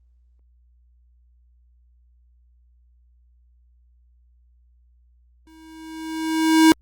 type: tone with exponential growth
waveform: square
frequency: 319.5 Hz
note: D#4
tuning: 46 cents sharp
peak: -9 dBFS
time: 5.47-6.72 s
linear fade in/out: 0 ms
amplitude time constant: 270 ms
effects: added 60 Hz sine -54 dBFS peak until 6.81 s + Opus 24 kbps